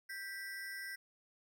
square ring-modulated tone, 1772 Hz, A6, 12 cents sharp, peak -40 dBFS, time 0.09-0.96 s, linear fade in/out 10 ms, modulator 190 Hz, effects none

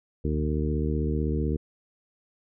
harmonic tone with a mistuned harmonic, 75.8 Hz, D#2, 45 cents flat, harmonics 1 / 2 / 3 / 4 / 5 / 6, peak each -27 / -30 / -32 / -33 / -34 / -35 dBFS, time 0.24-1.57 s, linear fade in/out 10 ms, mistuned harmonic 1, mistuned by -72 cents, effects none

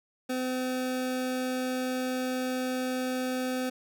25% pulse tone, 255.4 Hz, C4, 42 cents flat, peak -25 dBFS, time 0.29-3.7 s, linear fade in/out 10 ms, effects none

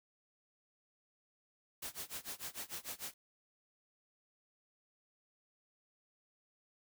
white noise with tremolo, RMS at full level -42 dBFS, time 1.82-3.14 s, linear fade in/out 5 ms, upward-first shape sine, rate 6.7 Hz, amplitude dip 95%, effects none

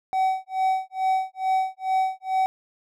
triangle tone with tremolo, 758 Hz, F#5, 42 cents sharp, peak -16 dBFS, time 0.13-2.46 s, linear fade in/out 0 ms, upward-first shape sine, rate 2.3 Hz, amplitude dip 100%, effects none

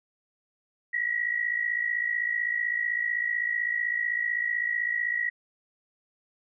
sine tone pair together, 1905 / 1960.8 Hz, A#6 / B6, +37 / -13 cents, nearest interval unison, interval 50 cents, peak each -27 / -30 dBFS, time 0.93-5.3 s, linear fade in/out 10 ms, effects none

